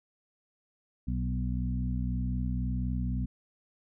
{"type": "harmonic tone with a mistuned harmonic", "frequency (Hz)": 61.74, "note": "B1", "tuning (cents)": 0, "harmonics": [1, 2, 3, 4], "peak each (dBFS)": [-31, -34, -36, -37], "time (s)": [1.07, 3.26], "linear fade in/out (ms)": 10, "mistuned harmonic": 3, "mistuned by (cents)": 20, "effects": []}